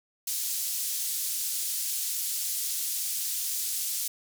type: band-pass noise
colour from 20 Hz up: white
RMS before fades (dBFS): -31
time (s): 0.27-4.08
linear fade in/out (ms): 5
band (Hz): 5000 to 15000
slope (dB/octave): 12
effects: none